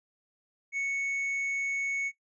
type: tone with tanh clipping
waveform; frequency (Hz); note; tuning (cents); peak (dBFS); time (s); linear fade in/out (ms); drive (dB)
sine; 2214; C#7; -3; -29; 0.72-2.12; 50; 3
effects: noise-tail reverb RT60 0.1 s tail -18 dB re dry + resampled to 22050 Hz